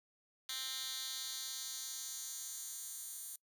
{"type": "tone with high-pass filter sweep", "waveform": "10% pulse", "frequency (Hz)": 262.4, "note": "C4", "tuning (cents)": 5, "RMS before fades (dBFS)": -44, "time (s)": [0.49, 3.36], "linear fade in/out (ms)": 2, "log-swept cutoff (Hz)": [3300, 9200], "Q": 1.6, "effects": ["noise-tail reverb RT60 0.1 s tail -23 dB re dry"]}